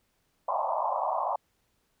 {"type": "band-pass noise", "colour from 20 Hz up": "white", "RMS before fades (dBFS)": -29, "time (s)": [0.48, 1.36], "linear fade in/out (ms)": 5, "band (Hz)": [570, 1100], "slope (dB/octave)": 96, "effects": ["pink hiss -73 dBFS RMS until 2 s"]}